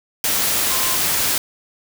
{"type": "tone in noise", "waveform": "sine", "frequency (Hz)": 1046.5, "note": "C6", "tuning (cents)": 0, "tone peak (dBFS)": -29, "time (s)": [0.7, 0.96], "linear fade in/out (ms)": 2, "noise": "white", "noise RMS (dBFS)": -19, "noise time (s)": [0.24, 1.38], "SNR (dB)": -13, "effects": []}